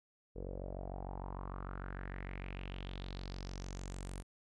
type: tone with low-pass filter sweep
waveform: sawtooth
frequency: 46.62 Hz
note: F#1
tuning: 14 cents sharp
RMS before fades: -44 dBFS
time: 0.35-4.23 s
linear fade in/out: 20 ms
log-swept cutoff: 460 to 9600 Hz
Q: 4.3
effects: none